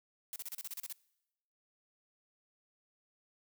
blue noise bursts, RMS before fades -42 dBFS, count 10, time 0.33-0.926 s, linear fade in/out 0 ms, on 29 ms, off 34 ms, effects noise-tail reverb RT60 0.9 s tail -23 dB re dry

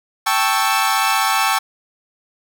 sawtooth chord, A dominant seventh, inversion third, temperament equal, 784 / 880 / 1108.7 / 1318.5 Hz, G5 / A5 / C#6 / E6, 0 / 0 / 0 / 0 cents, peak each -17 dBFS, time 0.26-1.59 s, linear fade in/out 10 ms, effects none

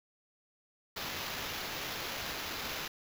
white noise with sample-and-hold, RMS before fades -39 dBFS, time 0.96-2.88 s, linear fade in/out 5 ms, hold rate 8820 Hz, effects none

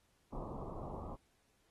pink low-pass noise, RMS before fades -45 dBFS, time 0.32-1.16 s, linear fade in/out 10 ms, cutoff 1200 Hz, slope 96 dB/octave, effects pink hiss -75 dBFS RMS until 1.7 s + AAC 32 kbps

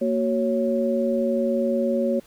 sine tone cluster, 232.7 / 373.7 / 554 Hz, A#3 / F#4 / C#5, -3 / +17 / -1 cents, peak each -23 / -27 / -23 dBFS, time 0.01-2.2 s, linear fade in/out 10 ms, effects pink hiss -54 dBFS RMS until 2.26 s

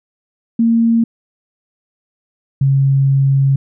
sine tone pair in turn, 229.8 / 136.64 Hz, A#3 / C#3, -25 / -25 cents, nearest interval major sixth, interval 900 cents, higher first, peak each -9 dBFS, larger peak neither, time 0.59-1.04 / 2.61-3.56 s, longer second, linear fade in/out 5 ms, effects none

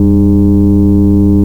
sine tone with frequency modulation, 196 Hz, G3, in tune, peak -3 dBFS, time 0-1.44 s, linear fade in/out 2 ms, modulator 106 Hz, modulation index 1.3, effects tanh soft clip ceiling -1 dBFS + 7-bit

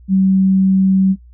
sine tone, 190.9 Hz, G3, 46 cents flat, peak -9 dBFS, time 0.08-1.16 s, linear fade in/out 50 ms, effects noise-tail reverb RT60 0.1 s tail -20 dB re dry + added 60 Hz sine -39 dBFS peak until 1.33 s

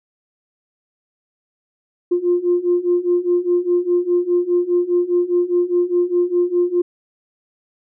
sine beating tone pair, 350 / 354.9 Hz, F4 / F4, +4 / +28 cents, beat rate 4.9 Hz, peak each -18 / -16 dBFS, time 2.11-6.82 s, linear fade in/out 10 ms, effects tanh soft clip ceiling -7 dBFS

